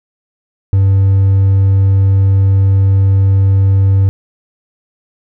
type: tone with hard clipping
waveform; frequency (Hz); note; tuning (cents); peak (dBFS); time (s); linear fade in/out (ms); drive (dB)
triangle; 97.3; G2; -12; -7; 0.73-4.09; 0; 5
effects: none